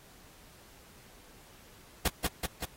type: noise with echo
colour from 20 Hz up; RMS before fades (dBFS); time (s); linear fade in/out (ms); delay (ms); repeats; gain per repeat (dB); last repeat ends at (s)
pink; -26; 2.05-2.08; 5; 190; 3; -3; 2.65
effects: pink hiss -57 dBFS RMS until 2.76 s + AAC 48 kbps